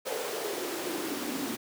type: noise with high-pass filter sweep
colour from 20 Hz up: pink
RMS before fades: -34 dBFS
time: 0.05-1.57 s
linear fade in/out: 20 ms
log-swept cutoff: 490 to 250 Hz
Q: 4.8
effects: none